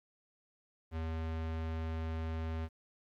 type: tone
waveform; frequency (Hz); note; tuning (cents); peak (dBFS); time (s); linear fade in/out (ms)
square; 80.7; E2; -36; -36; 0.91-2.69; 50
effects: low-pass 3000 Hz 12 dB/octave + 11-bit